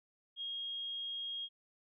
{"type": "tone", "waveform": "sine", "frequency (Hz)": 3260, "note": "G#7", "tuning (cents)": -33, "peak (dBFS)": -38, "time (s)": [0.36, 1.49], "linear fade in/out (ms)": 50, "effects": []}